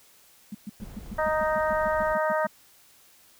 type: tone bursts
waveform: sine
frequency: 207.7 Hz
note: G#3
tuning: in tune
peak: -32 dBFS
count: 14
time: 0.52-2.472 s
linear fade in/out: 5 ms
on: 28 ms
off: 120 ms
type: noise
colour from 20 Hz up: brown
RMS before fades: -42 dBFS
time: 0.8-2.14 s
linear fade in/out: 0 ms
type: harmonic tone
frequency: 311.1 Hz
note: D#4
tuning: in tune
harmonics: 2 / 3 / 4 / 5 / 6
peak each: -25 / -29 / -31 / -33 / -35 dBFS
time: 1.18-2.47 s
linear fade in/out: 10 ms
effects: white hiss -57 dBFS RMS until 3.39 s